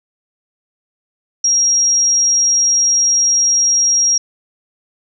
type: tone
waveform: sine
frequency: 5630 Hz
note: F8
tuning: 13 cents sharp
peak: -10 dBFS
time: 1.44-4.18 s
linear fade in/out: 5 ms
effects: none